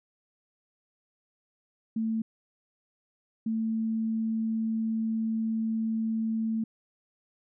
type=tone bursts at uneven times; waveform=sine; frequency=222.9 Hz; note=A3; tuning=23 cents sharp; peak=-26 dBFS; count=2; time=1.96-2.22 / 3.46-6.64 s; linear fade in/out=5 ms; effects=none